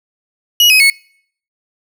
35% pulse tone with pitch steps, 2906 / 2530 / 2202 Hz, F#7 / D#7 / C#7, -32 / +28 / -12 cents, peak -4 dBFS, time 0.6-0.9 s, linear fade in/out 2 ms, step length 100 ms, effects noise-tail reverb RT60 0.6 s tail -26 dB re dry

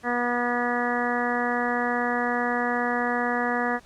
harmonic tone, 242.4 Hz, B3, 32 cents flat, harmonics 1 / 2 / 3 / 4 / 5 / 6 / 7 / 8, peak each -29 / -30 / -29 / -33 / -32 / -37 / -30 / -33 dBFS, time 0.03-3.8 s, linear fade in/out 50 ms, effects pink hiss -55 dBFS RMS until 3.85 s + low-pass 9000 Hz 12 dB/octave

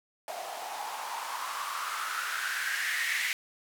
blue noise with band-pass filter sweep, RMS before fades -34 dBFS, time 0.28-3.33 s, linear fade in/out 0 ms, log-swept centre 670 to 2100 Hz, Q 5.3, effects none

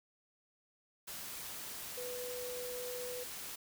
sine tone in noise, 495.2 Hz, B4, 5 cents sharp, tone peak -41 dBFS, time 1.97-3.24 s, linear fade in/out 10 ms, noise white, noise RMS -45 dBFS, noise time 1.07-3.56 s, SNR +1 dB, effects none

